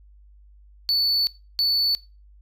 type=tone bursts at uneven times; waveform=triangle; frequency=4471 Hz; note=C#8; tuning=14 cents sharp; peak=-17 dBFS; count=2; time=0.89-1.27 / 1.59-1.95 s; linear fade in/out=0 ms; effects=noise-tail reverb RT60 0.3 s tail -22 dB re dry + added 50 Hz sine -48 dBFS peak until 2.41 s